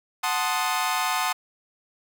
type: chord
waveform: sawtooth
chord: F# diminished seventh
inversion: none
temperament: equal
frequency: 740 / 880 / 1046.5 / 1244.5 Hz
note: F#5 / A5 / C6 / Eb6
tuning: 0 / 0 / 0 / 0 cents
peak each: -25 dBFS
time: 0.23-1.33 s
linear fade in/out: 10 ms
effects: none